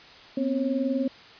sine tone cluster, 246.2 / 266.4 / 544 Hz, B3 / C4 / C#5, -5 / +31 / -33 cents, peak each -28 / -26 / -30 dBFS, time 0.37-1.08 s, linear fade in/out 5 ms, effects white hiss -48 dBFS RMS until 1.39 s + resampled to 11025 Hz

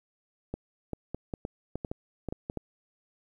clicks, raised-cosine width 2 ms, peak -20 dBFS, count 12, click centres 0.54 / 0.933 / 1.146 / 1.338 / 1.451 / 1.756 / 1.848 / 1.915 / 2.287 / 2.325 / 2.499 / 2.573 s, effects 10-bit

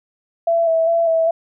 sine tone with vibrato, 662 Hz, E5, 7 cents sharp, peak -13 dBFS, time 0.47-1.31 s, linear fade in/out 5 ms, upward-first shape square, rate 2.5 Hz, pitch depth 23 cents each way, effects none

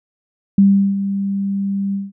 sine tone with ADSR envelope, 197.5 Hz, G3, 13 cents sharp, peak -6 dBFS, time 0.58-2.12 s, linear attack 4 ms, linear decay 370 ms, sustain -11 dB, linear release 180 ms, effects none

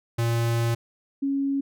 square / sine tone pair in turn, 116.54 / 276.2 Hz, A#2 / C#4, 0 / -6 cents, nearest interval octave + minor third, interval 1494 cents, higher second, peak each -22 dBFS, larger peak neither, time 0.18-0.75 / 1.22-1.61 s, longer first, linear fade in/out 10 ms, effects none

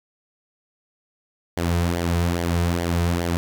sawtooth tone with flanger, 85.9 Hz, F2, 28 cents flat, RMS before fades -22 dBFS, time 1.57-3.37 s, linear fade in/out 0 ms, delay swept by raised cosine 0.76 to 3.66 ms, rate 2.4 Hz, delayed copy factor -0.6, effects none

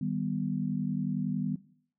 sine chord, Eb augmented, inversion none, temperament equal, 155.56 / 196 / 246.9 Hz, Eb3 / G3 / B3, 0 / 0 / 0 cents, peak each -33 dBFS, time 0.01-1.56 s, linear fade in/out 5 ms, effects noise-tail reverb RT60 0.6 s tail -18 dB re dry

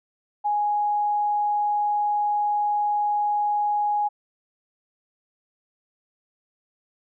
sine tone, 830.6 Hz, G#5, in tune, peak -20 dBFS, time 0.44-4.09 s, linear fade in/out 20 ms, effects none

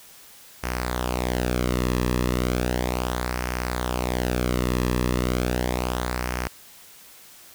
sawtooth tone with flanger, 61.74 Hz, B1, in tune, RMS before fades -25 dBFS, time 0.63-6.48 s, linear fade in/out 10 ms, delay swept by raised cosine 0.26 to 1.36 ms, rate 0.35 Hz, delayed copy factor -0.65, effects white hiss -48 dBFS RMS until 7.54 s

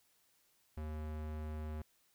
square tone with low-pass filter, 77 Hz, D#2, 17 cents flat, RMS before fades -42 dBFS, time 0.77-1.82 s, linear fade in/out 5 ms, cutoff 2200 Hz, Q 0.51, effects white hiss -73 dBFS RMS until 2.14 s

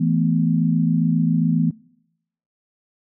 sine chord, E suspended fourth, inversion none, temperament just, 164.81 / 219.8 / 247.2 Hz, E3 / A3 / B3, 0 / -2 / +2 cents, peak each -18 / -23 / -21 dBFS, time 0-1.71 s, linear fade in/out 10 ms, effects noise-tail reverb RT60 0.8 s tail -24 dB re dry

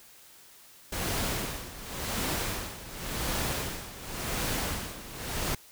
pink noise with tremolo, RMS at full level -30 dBFS, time 0.92-5.55 s, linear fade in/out 5 ms, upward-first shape sine, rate 0.91 Hz, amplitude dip 80%, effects white hiss -54 dBFS RMS until 5.71 s

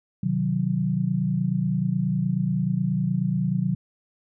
sine chord, C diminished, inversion none, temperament equal with one note detuned, 128.49 / 155.56 / 185 Hz, C3 / Eb3 / Gb3, -31 / 0 / 0 cents, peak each -27 / -26 / -24 dBFS, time 0.23-3.75 s, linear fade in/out 5 ms, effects none

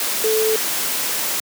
sine tone in noise, 437.6 Hz, A4, 9 cents flat, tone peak -16 dBFS, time 0.24-0.56 s, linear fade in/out 2 ms, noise white, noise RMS -22 dBFS, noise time 0-1.4 s, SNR +3 dB, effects high-pass 200 Hz 12 dB/octave

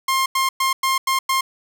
sawtooth tone bursts at uneven times, 1062 Hz, C6, 25 cents sharp, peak -13 dBFS, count 6, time 0.08-0.26 / 0.35-0.49 / 0.6-0.73 / 0.83-0.98 / 1.07-1.19 / 1.29-1.41 s, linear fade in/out 5 ms, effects none

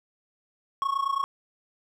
triangle tone with amplitude modulation, 1100 Hz, C#6, 14 cents flat, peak -19 dBFS, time 0.82-1.24 s, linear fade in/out 0 ms, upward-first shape sine, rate 29.2 Hz, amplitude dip 85%, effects none

